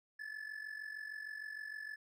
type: tone with amplitude modulation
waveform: triangle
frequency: 1730 Hz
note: A6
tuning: 30 cents flat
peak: -38 dBFS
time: 0.19-1.96 s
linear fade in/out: 10 ms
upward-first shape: sine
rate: 46.5 Hz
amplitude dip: 75%
effects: none